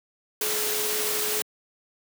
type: tone in noise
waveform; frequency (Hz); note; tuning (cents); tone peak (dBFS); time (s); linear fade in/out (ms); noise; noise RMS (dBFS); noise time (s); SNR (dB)
sine; 425.8; G#4; +43; -32; 0.41-1.42; 2; white; -27; 0.41-1.42; -8
effects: high-pass 200 Hz 12 dB/octave